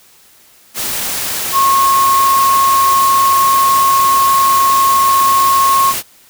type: tone in noise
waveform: sine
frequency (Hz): 1088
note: C#6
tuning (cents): -33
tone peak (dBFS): -8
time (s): 1.52-5.94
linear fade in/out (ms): 50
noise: white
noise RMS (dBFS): -19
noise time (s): 0.74-6.03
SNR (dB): +8
effects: white hiss -46 dBFS RMS until 6.29 s